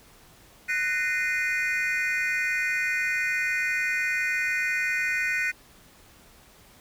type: tone cluster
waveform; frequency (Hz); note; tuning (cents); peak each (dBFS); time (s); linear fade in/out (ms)
triangle; 1489 / 1843 / 2073 / 2456; F#6 / A#6 / C7 / D#7; +11 / -20 / -17 / -23; -28; 0.68-5.52; 20
effects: pink hiss -54 dBFS RMS until 6.8 s